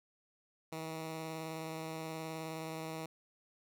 10% pulse tone with vibrato, 160.1 Hz, D#3, 50 cents sharp, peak -32 dBFS, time 0.72-3.06 s, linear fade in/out 5 ms, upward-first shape square, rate 19 Hz, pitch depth 12 cents each way, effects none

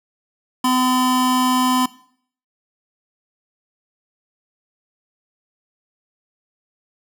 square tone pair together, 254.1 / 1017 Hz, B3 / C6, +49 / -50 cents, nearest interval 2 octaves, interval 2401 cents, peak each -18 / -19 dBFS, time 0.64-1.86 s, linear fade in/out 5 ms, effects noise-tail reverb RT60 0.6 s tail -20 dB re dry

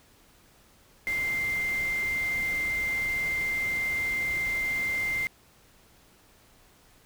sine tone in noise, 2093 Hz, C7, in tune, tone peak -26 dBFS, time 1.07-5.27 s, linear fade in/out 0 ms, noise pink, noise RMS -41 dBFS, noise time 1.07-5.27 s, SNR +12 dB, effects pink hiss -59 dBFS RMS until 7.05 s

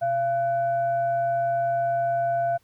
sine tone with frequency modulation, 685 Hz, F5, 34 cents flat, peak -21 dBFS, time 0.01-2.58 s, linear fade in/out 20 ms, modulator 811 Hz, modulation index 0.29, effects pink hiss -65 dBFS RMS until 2.63 s

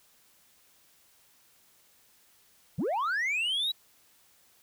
sine linear sweep, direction up, 115.9 to 3942 Hz, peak -24 dBFS, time 2.78-3.72 s, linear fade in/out 10 ms, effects tanh soft clip ceiling -26 dBFS + white hiss -63 dBFS RMS until 4.62 s

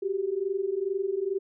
sine tone pair together, 374.7 / 397 Hz, F#4 / G4, +22 / +22 cents, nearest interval minor second, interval 100 cents, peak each -30 / -28 dBFS, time 0.02-1.39 s, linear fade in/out 10 ms, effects none

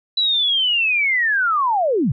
sine linear sweep, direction down, 3977 to 103.2 Hz, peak -15 dBFS, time 0.17-2.12 s, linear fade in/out 5 ms, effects none

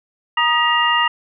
sine tone cluster, 945 / 1239 / 1915 / 2809 Hz, A#5 / D#6 / A#6 / F7, +23 / -8 / +46 / +9 cents, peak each -19 dBFS, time 0.37-1.08 s, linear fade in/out 5 ms, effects none

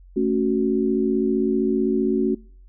sine chord, F# minor, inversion first, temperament just, 222 / 277.5 / 370 Hz, A3 / C#4 / F#4, +16 / +2 / 0 cents, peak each -23 / -23 / -21 dBFS, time 0.16-2.35 s, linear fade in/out 10 ms, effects noise-tail reverb RT60 0.5 s tail -25 dB re dry + added 45 Hz sine -44 dBFS peak until 2.68 s

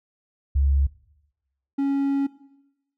sine / triangle tone pair in turn, 69.3 / 277.2 Hz, C#2 / C#4, 0 / 0 cents, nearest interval 2 octaves, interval 2400 cents, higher second, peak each -17 / -18 dBFS, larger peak first, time 0.55-0.87 / 1.78-2.27 s, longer second, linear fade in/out 10 ms, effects noise-tail reverb RT60 0.9 s tail -18 dB re dry

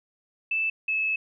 sine tone pair in turn, 2637 / 2599 Hz, E7 / E7, 0 / -25 cents, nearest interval unison, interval 25 cents, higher first, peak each -23 dBFS, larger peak neither, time 0.51-0.7 / 0.88-1.16 s, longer second, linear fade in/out 5 ms, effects none

